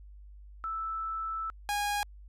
sine / sawtooth tone pair in turn, 1318 / 821.2 Hz, E6 / G#5, -1 / -20 cents, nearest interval minor sixth, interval 819 cents, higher first, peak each -32 / -25 dBFS, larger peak second, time 0.64-1.5 / 1.69-2.03 s, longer first, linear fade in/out 0 ms, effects added 50 Hz sine -47 dBFS peak until 2.28 s + resampled to 32000 Hz

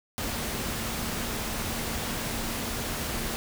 sine tone in noise, 229.9 Hz, A#3, 24 cents flat, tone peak -40 dBFS, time 0.18-3.36 s, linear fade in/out 0 ms, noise pink, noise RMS -32 dBFS, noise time 0.18-3.36 s, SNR -11 dB, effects none

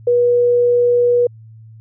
sine tone, 484.2 Hz, B4, 34 cents flat, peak -10 dBFS, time 0.07-1.27 s, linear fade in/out 5 ms, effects added 111 Hz sine -37 dBFS peak until 1.8 s

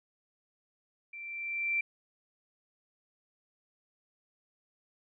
sine tone with level ramp, 2349 Hz, D7, in tune, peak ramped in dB -42 to -26 dBFS, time 1.13-1.81 s, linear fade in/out 5 ms, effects none

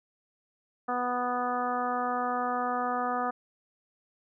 harmonic tone, 246.9 Hz, B3, in tune, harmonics 1 / 2 / 3 / 4 / 5 / 6 / 7, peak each -36 / -36 / -31 / -38 / -32 / -41 / -44 dBFS, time 0.88-3.31 s, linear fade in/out 10 ms, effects none

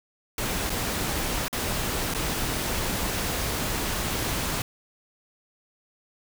pink noise with dropouts, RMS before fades -28 dBFS, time 0.38-4.62 s, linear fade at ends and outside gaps 2 ms, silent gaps 0.697-0.702 / 1.482-1.528 / 2.139-2.147 s, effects none

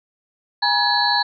sine tone cluster, 822 / 954 / 1694 / 4019 / 4363 Hz, G#5 / A#5 / G#6 / B7 / C#8, -18 / +40 / +34 / +30 / -28 cents, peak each -22 dBFS, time 0.62-1.23 s, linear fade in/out 10 ms, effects none

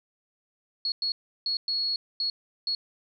sine tone bursts at uneven times, 4340 Hz, C#8, 37 cents flat, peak -25 dBFS, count 6, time 0.85-0.92 / 1.02-1.12 / 1.46-1.57 / 1.68-1.96 / 2.2-2.3 / 2.67-2.75 s, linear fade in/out 2 ms, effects none

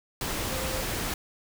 sine tone in noise, 523.3 Hz, C5, in tune, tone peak -36 dBFS, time 0.51-0.83 s, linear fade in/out 2 ms, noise pink, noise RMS -31 dBFS, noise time 0.21-1.14 s, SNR -8 dB, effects none

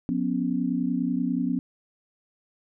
sine chord, F# suspended fourth, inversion none, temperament equal with one note detuned, 180.35 / 246.9 / 277.2 Hz, F#3 / B3 / C#4, -44 / 0 / 0 cents, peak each -29 / -26 / -28 dBFS, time 0.09-1.59 s, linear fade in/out 0 ms, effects none

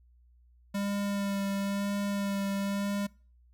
square tone with vibrato, 199.7 Hz, G3, 32 cents sharp, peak -30 dBFS, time 0.74-3.07 s, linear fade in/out 10 ms, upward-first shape sine, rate 1 Hz, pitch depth 17 cents each way, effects noise-tail reverb RT60 0.4 s tail -24 dB re dry + added 60 Hz sine -58 dBFS peak until 3.53 s

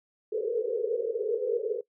pink band-pass noise, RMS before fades -29 dBFS, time 0.32-1.81 s, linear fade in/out 10 ms, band 420 to 490 Hz, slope 96 dB/octave, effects noise-tail reverb RT60 0.1 s tail -20 dB re dry

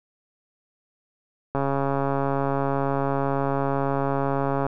click train, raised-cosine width 1 ms, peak -11 dBFS, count 431, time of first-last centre 1.55-4.666 s, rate 138 Hz, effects none

